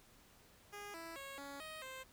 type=tone with pitch steps; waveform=10% pulse; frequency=409.8 / 330.6 / 549 / 280.4 / 627 / 523 Hz; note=G#4 / E4 / C#5 / C#4 / D#5 / C5; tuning=-23 / +5 / -17 / +20 / +13 / -1 cents; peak=-39 dBFS; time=0.72-2.04 s; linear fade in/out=20 ms; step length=220 ms; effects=pink hiss -65 dBFS RMS until 2.12 s